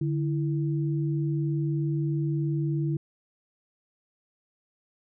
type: tone pair together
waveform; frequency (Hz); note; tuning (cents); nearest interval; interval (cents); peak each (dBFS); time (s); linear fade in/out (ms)
sine; 146.83 / 330; D3 / E4; 0 / +2; octave + major second; 1402; -25 / -31; 0.01-2.97; 5
effects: none